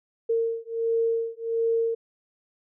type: beating tone pair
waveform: sine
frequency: 456.8 / 458.2 Hz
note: A#4 / A#4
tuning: -35 / -30 cents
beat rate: 1.4 Hz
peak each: -26 dBFS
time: 0.29-1.95 s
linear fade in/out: 10 ms
effects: none